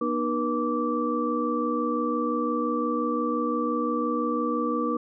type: tone cluster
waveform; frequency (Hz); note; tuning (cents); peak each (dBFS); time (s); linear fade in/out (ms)
sine; 240.7 / 306.5 / 481.1 / 1164; B3 / D#4 / B4 / D6; -44 / -26 / -45 / -16; -29; 0.01-4.97; 5
effects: none